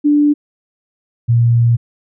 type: tone pair in turn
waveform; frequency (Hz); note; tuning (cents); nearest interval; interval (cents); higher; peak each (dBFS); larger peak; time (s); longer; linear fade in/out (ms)
sine; 293.7 / 117.88; D4 / A#2; 0 / +20; octave + major third; 1580; first; -8; neither; 0.04-0.34 / 1.28-1.77; second; 20
effects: none